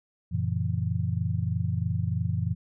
sine chord, F# dominant seventh, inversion none, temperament just, 92.5 / 115.62 / 138.75 / 166.5 Hz, F#2 / A#2 / C#3 / E3, 0 / -14 / +2 / +18 cents, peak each -29 / -29 / -35 / -31 dBFS, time 0.31-2.55 s, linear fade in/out 20 ms, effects none

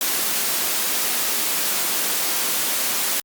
white high-pass noise, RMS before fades -22 dBFS, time 0.01-3.2 s, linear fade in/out 2 ms, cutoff 180 Hz, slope 24 dB/octave, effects Opus 48 kbps

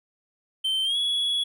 triangle tone with pitch glide, 3107 to 3369 Hz, G7 to G#7, -16 to +24 cents, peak -21 dBFS, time 0.64-1.44 s, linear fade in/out 10 ms, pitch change +140 cents, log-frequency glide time 0.84-0.97 s, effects none

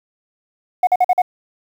sine tone bursts, 729 Hz, F#5, 26 cents flat, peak -7 dBFS, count 5, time 0.83-1.219 s, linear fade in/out 5 ms, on 41 ms, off 46 ms, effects tanh soft clip ceiling -9 dBFS + 7-bit

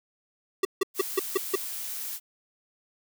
square tone bursts, 385.2 Hz, G4, 30 cents flat, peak -21 dBFS, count 6, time 0.63-1.556 s, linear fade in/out 5 ms, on 21 ms, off 160 ms
blue noise, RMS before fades -35 dBFS, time 0.94-2.2 s, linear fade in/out 50 ms
effects none

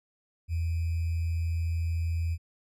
sine tone with sample-and-hold, 83.2 Hz, E2, 17 cents sharp, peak -26 dBFS, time 0.48-2.38 s, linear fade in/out 50 ms, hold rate 2450 Hz, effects resampled to 32000 Hz

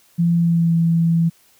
sine tone with pitch glide, 170.1 to 166.5 Hz, F3 to E3, -45 to +18 cents, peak -13 dBFS, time 0.18-1.3 s, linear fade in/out 20 ms, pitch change -37 cents, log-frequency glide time 0.34-0.74 s, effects white hiss -55 dBFS RMS until 1.59 s

